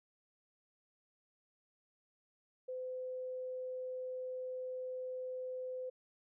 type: tone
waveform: sine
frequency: 510 Hz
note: C5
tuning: 44 cents flat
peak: -39 dBFS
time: 2.68-5.9 s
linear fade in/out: 10 ms
effects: none